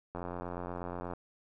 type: click train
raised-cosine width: 1 ms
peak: -25 dBFS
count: 88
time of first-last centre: 0.15-1.135 s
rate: 88.3 Hz
effects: none